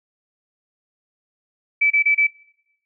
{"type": "tone bursts", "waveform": "sine", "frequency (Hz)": 2309, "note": "D7", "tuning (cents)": -30, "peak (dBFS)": -13, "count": 4, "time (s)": [1.81, 2.271], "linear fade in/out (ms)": 10, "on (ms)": 95, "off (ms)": 27, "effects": ["noise-tail reverb RT60 0.9 s tail -23 dB re dry"]}